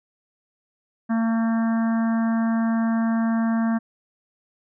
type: harmonic tone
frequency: 226.8 Hz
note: A#3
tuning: 47 cents flat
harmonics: 1 / 3 / 4 / 5 / 6 / 7 / 8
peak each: -19 / -32 / -37 / -36 / -41 / -37 / -42 dBFS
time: 1.09-3.79 s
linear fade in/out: 20 ms
effects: none